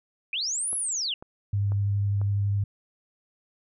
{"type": "linear two-way sweep", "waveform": "sine", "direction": "up then down", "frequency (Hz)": [2361, 11175, 2694], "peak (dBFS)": -26, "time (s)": [0.33, 1.14], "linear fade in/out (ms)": 2, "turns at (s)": 0.74}
{"type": "click train", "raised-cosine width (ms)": 1, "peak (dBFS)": -28, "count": 4, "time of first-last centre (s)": [0.73, 2.215], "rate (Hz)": 2.02}
{"type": "tone with vibrato", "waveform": "sine", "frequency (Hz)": 100.8, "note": "G2", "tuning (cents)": 49, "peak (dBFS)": -22, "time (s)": [1.53, 2.64], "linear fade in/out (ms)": 5, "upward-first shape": "sine", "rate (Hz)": 12, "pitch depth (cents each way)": 11}
{"effects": []}